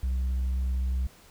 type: tone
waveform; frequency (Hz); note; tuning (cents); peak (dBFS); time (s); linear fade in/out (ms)
sine; 64.1; C2; -35; -22; 0.03-1.07; 5
effects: tanh soft clip ceiling -24 dBFS + pink hiss -55 dBFS RMS until 1.3 s

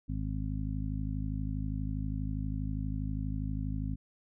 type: harmonic tone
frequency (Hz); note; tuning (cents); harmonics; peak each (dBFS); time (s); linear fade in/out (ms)
52.4; G#1; +16; 1 / 2 / 3 / 4 / 5; -35 / -37 / -39 / -43 / -40; 0.08-3.96; 20
effects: none

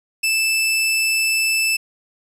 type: tone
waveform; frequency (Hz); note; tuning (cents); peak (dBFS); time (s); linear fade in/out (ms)
sawtooth; 2637; E7; 0; -13; 0.23-1.77; 10
effects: resampled to 32000 Hz + 8-bit

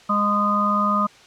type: harmonic tone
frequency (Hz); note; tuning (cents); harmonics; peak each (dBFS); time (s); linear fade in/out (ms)
205.9; G#3; -15; 1 / 3 / 5 / 6; -23 / -29 / -26 / -19; 0.09-1.07; 10
effects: white hiss -48 dBFS RMS until 1.26 s + low-pass 5000 Hz 12 dB/octave

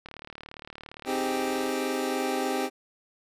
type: click train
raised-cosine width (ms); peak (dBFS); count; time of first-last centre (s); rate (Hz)
0.3; -25; 62; 0.06-1.691; 37.4
type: chord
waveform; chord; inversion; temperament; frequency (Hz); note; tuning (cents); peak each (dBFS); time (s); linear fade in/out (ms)
25% pulse; Ab major seventh; first; equal; 261.6 / 311.1 / 392 / 415.3; C4 / Eb4 / G4 / Ab4; 0 / 0 / 0 / 0; -27 / -31 / -27 / -32; 1.05-2.7; 50
effects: resampled to 32000 Hz

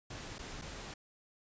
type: noise with dropouts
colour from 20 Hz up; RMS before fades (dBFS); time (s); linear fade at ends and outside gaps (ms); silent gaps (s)
pink; -45; 0.1-0.94; 5; 0.384-0.39 / 0.615-0.619
effects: resampled to 16000 Hz

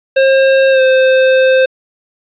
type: tone with pitch glide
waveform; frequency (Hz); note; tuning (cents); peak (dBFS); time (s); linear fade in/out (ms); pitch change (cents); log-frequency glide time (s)
square; 535 to 522.2; C5 to C5; +38 to -3; -7; 0.16-1.66; 10; -41; 0.71-0.81
effects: resampled to 8000 Hz + 7-bit

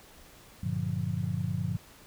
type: chord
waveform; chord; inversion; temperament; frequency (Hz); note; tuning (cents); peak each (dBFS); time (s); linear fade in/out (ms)
sine; G minor seventh; none; just; 98 / 117.6 / 147 / 176.4; G2 / Bb2 / D3 / F3; 0 / +16 / +2 / +18; -34; 0.63-1.77; 5
effects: pink hiss -54 dBFS RMS until 2.06 s

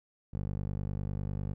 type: tone with band-pass filter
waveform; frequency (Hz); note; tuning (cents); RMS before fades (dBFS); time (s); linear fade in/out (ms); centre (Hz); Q
15% pulse; 49.96; G1; +34; -35; 0.33-1.54; 10; 120; 0.58
effects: none

